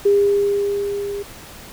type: tone with level ramp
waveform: sine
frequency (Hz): 403.6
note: G#4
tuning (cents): -49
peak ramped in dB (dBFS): -10 to -24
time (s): 0.05-1.23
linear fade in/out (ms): 10
effects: pink hiss -39 dBFS RMS until 1.72 s